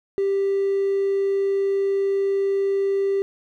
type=tone with hard clipping; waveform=triangle; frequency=393.6 Hz; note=G4; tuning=7 cents sharp; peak=-19 dBFS; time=0.18-3.22 s; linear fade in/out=0 ms; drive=4 dB; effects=none